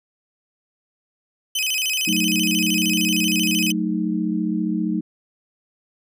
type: tone with vibrato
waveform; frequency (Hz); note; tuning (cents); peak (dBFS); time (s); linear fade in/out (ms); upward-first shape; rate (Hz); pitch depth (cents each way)
sawtooth; 2777; F7; -10; -17; 1.55-3.72; 5; square; 13; 160
type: chord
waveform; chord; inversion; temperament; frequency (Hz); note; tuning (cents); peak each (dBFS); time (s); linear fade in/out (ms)
sine; D# diminished; first; equal; 185 / 220 / 311.1; F#3 / A3 / D#4; 0 / 0 / 0; -24; 2.07-5.01; 10
effects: none